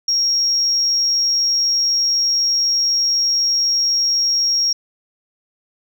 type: tone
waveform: sine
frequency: 5588 Hz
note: F8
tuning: in tune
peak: -13 dBFS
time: 0.08-4.73 s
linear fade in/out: 5 ms
effects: tanh soft clip ceiling -10 dBFS